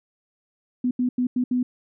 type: tone bursts at uneven times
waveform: sine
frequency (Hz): 249.1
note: B3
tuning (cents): +15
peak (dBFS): -19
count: 5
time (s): 0.84-0.91 / 0.99-1.09 / 1.18-1.27 / 1.36-1.44 / 1.51-1.63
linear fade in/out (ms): 5
effects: none